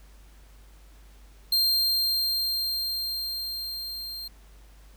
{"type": "tone with level ramp", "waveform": "45% pulse", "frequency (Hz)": 4186, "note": "C8", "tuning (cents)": 0, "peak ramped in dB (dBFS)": [-19, -34], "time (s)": [1.52, 4.28], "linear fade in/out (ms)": 5, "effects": ["added 50 Hz sine -49 dBFS peak until 4.96 s", "pink hiss -59 dBFS RMS until 4.96 s"]}